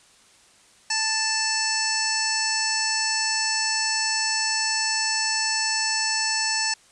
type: harmonic tone with a mistuned harmonic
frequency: 880 Hz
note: A5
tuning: in tune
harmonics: 1 / 2 / 3 / 5 / 6 / 7 / 8 / 9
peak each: -31 / -29 / -31 / -30 / -27 / -32 / -36 / -30 dBFS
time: 0.9-6.74 s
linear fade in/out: 5 ms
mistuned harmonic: 6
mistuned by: +23 cents
effects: white hiss -55 dBFS RMS until 6.91 s + resampled to 22050 Hz